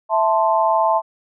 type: chord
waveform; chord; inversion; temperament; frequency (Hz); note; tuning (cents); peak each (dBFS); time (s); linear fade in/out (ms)
sine; A minor; second; equal; 659.3 / 880 / 1046.5; E5 / A5 / C6; 0 / 0 / 0; -18 / -17 / -20; 0.09-1.02; 50
effects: none